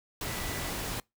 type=tone in noise; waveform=sine; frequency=1975.5 Hz; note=B6; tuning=in tune; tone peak=-44 dBFS; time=0.27-0.7 s; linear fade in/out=2 ms; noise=pink; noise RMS=-35 dBFS; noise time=0.21-1 s; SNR=-12 dB; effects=noise-tail reverb RT60 0.2 s tail -25 dB re dry